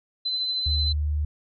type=tone with tremolo; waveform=sine; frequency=4044 Hz; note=B7; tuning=40 cents sharp; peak=-23 dBFS; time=0.25-0.93 s; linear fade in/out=10 ms; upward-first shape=sine; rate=13 Hz; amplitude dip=25%
type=tone; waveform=sine; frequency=74.8 Hz; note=D2; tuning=32 cents sharp; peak=-22 dBFS; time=0.66-1.25 s; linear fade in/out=5 ms
effects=none